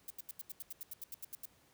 violet noise bursts, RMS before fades -44 dBFS, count 14, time 0.08-1.455 s, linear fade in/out 2 ms, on 23 ms, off 81 ms, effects pink hiss -68 dBFS RMS until 1.73 s + high-pass 60 Hz 12 dB/octave

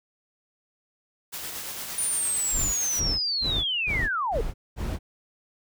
white noise with tremolo, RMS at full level -34 dBFS, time 1.32-3.01 s, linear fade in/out 20 ms, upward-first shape sine, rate 8.7 Hz, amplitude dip 30%
sine linear sweep, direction down, 9600 to 411.6 Hz, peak -24 dBFS, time 1.98-4.41 s, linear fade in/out 2 ms
brown noise bursts, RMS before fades -29 dBFS, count 6, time 2.51-4.99 s, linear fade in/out 50 ms, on 230 ms, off 220 ms
effects none

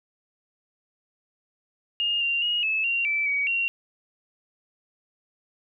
sine tone with pitch steps, 2835 / 2775 / 2880 / 2603 / 2761 / 2322 / 2261 / 2750 Hz, F7 / F7 / F#7 / E7 / F7 / D7 / C#7 / F7, +25 / -12 / -47 / -22 / -20 / -20 / +34 / -27 cents, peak -22 dBFS, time 2-3.68 s, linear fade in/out 0 ms, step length 210 ms, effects none

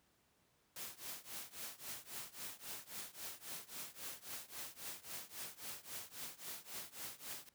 white noise with tremolo, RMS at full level -45 dBFS, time 0.76-7.49 s, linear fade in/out 2 ms, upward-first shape triangle, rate 3.7 Hz, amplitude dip 95%, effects pink hiss -75 dBFS RMS until 7.54 s + high-pass 80 Hz 12 dB/octave

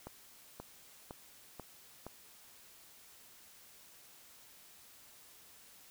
accelerating click train, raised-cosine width 1 ms, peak -30 dBFS, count 5, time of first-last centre 0.07-2.066 s, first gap 530 ms, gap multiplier 0.96, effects white hiss -59 dBFS RMS until 5.9 s

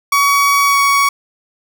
30% pulse tone with pitch glide, 1129 to 1121.8 Hz, C#6 to C#6, +31 to +20 cents, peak -7 dBFS, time 0.12-1.09 s, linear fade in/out 5 ms, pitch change -11 cents, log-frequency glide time 0.67-0.76 s, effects none

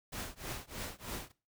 pink noise with tremolo, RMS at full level -39 dBFS, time 0.12-1.32 s, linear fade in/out 10 ms, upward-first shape triangle, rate 3.2 Hz, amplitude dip 100%, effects noise-tail reverb RT60 0.3 s tail -18 dB re dry

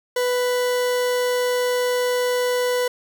40% pulse tone, 495 Hz, B4, 4 cents sharp, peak -18 dBFS, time 0.16-2.88 s, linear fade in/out 5 ms, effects 9-bit

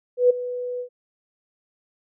sine tone with ADSR envelope, 493.9 Hz, B4, in tune, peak -10 dBFS, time 0.17-0.89 s, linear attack 130 ms, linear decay 11 ms, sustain -16 dB, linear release 89 ms, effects none

